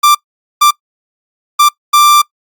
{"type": "tone bursts at uneven times", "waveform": "45% pulse", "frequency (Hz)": 1180, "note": "D6", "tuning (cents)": 8, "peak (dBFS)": -4, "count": 4, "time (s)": [[0.03, 0.15], [0.61, 0.71], [1.59, 1.69], [1.93, 2.22]], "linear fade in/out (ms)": 10, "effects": ["noise-tail reverb RT60 0.1 s tail -22 dB re dry", "Opus 48 kbps"]}